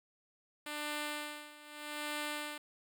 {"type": "tone with tremolo", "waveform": "5% pulse", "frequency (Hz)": 297.7, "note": "D4", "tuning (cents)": 24, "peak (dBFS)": -25, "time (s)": [0.66, 2.58], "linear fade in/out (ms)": 5, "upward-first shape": "sine", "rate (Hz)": 0.81, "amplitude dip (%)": 85, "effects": []}